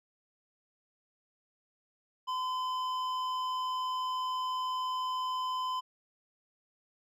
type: tone with hard clipping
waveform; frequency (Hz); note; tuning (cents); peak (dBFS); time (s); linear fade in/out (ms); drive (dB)
triangle; 1019; C6; -46; -33; 2.27-5.81; 20; 13
effects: none